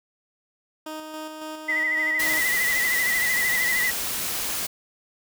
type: tone with tremolo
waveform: 15% pulse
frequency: 311.1 Hz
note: D#4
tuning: in tune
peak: -26 dBFS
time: 0.86-2.4 s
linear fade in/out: 5 ms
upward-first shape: square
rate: 3.6 Hz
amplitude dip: 35%
type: tone with vibrato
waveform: sine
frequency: 1975.5 Hz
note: B6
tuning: in tune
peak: -21 dBFS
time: 1.68-3.91 s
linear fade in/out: 10 ms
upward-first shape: sine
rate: 13 Hz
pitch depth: 56 cents each way
type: noise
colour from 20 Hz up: white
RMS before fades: -28 dBFS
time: 2.19-4.67 s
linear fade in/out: 10 ms
effects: none